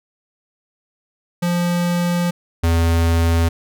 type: tone pair in turn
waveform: square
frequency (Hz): 174.61 / 83.39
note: F3 / E2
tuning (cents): 0 / +21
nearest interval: octave + minor second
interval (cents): 1279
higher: first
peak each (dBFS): -17 / -14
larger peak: second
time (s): 1.42-2.31 / 2.63-3.49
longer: first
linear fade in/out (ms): 10
effects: none